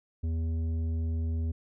triangle tone with tanh clipping, 81.4 Hz, E2, 21 cents flat, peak -29 dBFS, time 0.23-1.52 s, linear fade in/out 10 ms, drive 13 dB, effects none

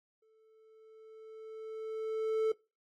triangle tone with exponential growth, 440 Hz, A4, in tune, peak -24 dBFS, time 0.22-2.52 s, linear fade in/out 5 ms, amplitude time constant 500 ms, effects noise-tail reverb RT60 0.3 s tail -24 dB re dry + AAC 48 kbps

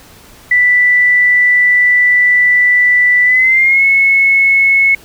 sine tone with pitch glide, 1975.5 to 2192 Hz, B6 to C#7, 0 to -20 cents, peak -6 dBFS, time 0.51-4.95 s, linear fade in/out 5 ms, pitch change +180 cents, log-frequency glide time 3.24-3.84 s, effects pink hiss -40 dBFS RMS until 5.04 s

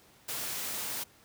white noise, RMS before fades -36 dBFS, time 0.28-1.04 s, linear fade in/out 10 ms, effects pink hiss -60 dBFS RMS until 1.24 s + high-pass 80 Hz 12 dB/octave

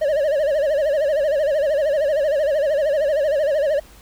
triangle tone with vibrato, 587.3 Hz, D5, in tune, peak -14 dBFS, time 0.01-3.8 s, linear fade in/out 10 ms, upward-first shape sine, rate 13 Hz, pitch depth 130 cents each way, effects added 50 Hz sine -46 dBFS peak until 4.01 s + pink hiss -48 dBFS RMS until 4.01 s

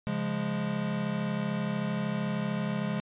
square chord, Db major, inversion none, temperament equal, 138.59 / 174.61 / 207.7 Hz, Db3 / F3 / Ab3, 0 / 0 / 0 cents, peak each -36 / -35 / -32 dBFS, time 0.07-3 s, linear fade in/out 0 ms, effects resampled to 8000 Hz

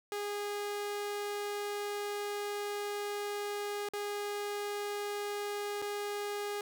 sawtooth tone with dropouts, 410.7 Hz, G#4, 19 cents flat, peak -31 dBFS, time 0.12-6.61 s, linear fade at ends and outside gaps 1 ms, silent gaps 3.888-3.935 / 5.819-5.823 s, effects none

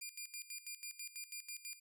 10% pulse tone with tremolo, 2400 Hz, D7, 37 cents sharp, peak -35 dBFS, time 0.01-1.8 s, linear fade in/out 10 ms, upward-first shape square, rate 6.1 Hz, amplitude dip 80%, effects none

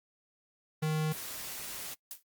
square tone, 155.56 Hz, D#3, in tune, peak -29 dBFS, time 0.82-1.13 s, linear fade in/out 10 ms
white noise, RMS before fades -41 dBFS, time 1.11-1.95 s, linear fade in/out 20 ms
blue noise with exponential decay, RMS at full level -37 dBFS, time 2.11-2.23 s, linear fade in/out 2 ms, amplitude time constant 26 ms
effects noise-tail reverb RT60 0.1 s tail -23 dB re dry + Opus 48 kbps

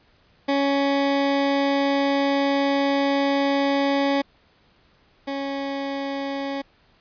20% pulse tone pair in turn, 278.7 / 276.5 Hz, C#4 / C#4, +9 / -4 cents, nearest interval unison, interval 13 cents, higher first, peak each -14 / -21 dBFS, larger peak first, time 0.48-4.22 / 5.27-6.62 s, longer first, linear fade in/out 10 ms, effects pink hiss -59 dBFS RMS until 7 s + resampled to 11025 Hz

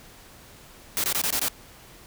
white noise bursts, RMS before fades -25 dBFS, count 6, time 0.97-1.483 s, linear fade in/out 0 ms, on 68 ms, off 21 ms, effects pink hiss -49 dBFS RMS until 2.06 s

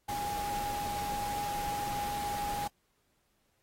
sine tone in noise, 821 Hz, G#5, 20 cents flat, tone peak -33 dBFS, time 0.08-2.68 s, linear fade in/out 10 ms, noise pink, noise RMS -41 dBFS, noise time 0.08-2.68 s, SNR +5 dB, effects pink hiss -75 dBFS RMS until 3.62 s + AAC 48 kbps

